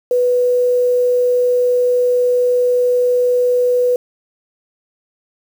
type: tone with quantisation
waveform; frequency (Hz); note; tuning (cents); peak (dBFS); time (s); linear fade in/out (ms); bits
sine; 493.9; B4; 0; -11; 0.11-3.96; 2; 6
effects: none